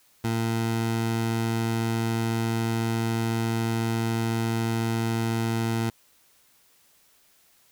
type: tone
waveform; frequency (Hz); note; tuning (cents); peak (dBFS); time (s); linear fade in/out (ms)
20% pulse; 114; A#2; -38; -19; 0.24-5.9; 5
effects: white hiss -61 dBFS RMS until 7.71 s